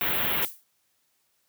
white band-stop noise, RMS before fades -26 dBFS, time 0.01-0.45 s, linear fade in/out 0 ms, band 3500 to 13000 Hz, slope 48 dB/octave
violet noise with exponential decay, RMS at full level -26 dBFS, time 0.42-0.64 s, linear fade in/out 5 ms, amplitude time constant 46 ms
effects white hiss -71 dBFS RMS until 1.48 s + high-pass 60 Hz 12 dB/octave

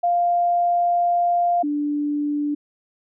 sine tone pair in turn, 698.5 / 293.1 Hz, F5 / D4, 0 / -3 cents, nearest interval octave + minor third, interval 1503 cents, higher first, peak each -16 / -20 dBFS, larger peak first, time 0.03-1.63 / 1.63-2.55 s, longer first, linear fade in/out 10 ms, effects none

